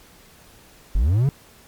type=linear sweep; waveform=triangle; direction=up; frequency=38.34 to 146.83 Hz; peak=-13 dBFS; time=0.95-1.29 s; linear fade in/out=0 ms; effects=pink hiss -50 dBFS RMS until 1.67 s + MP3 96 kbps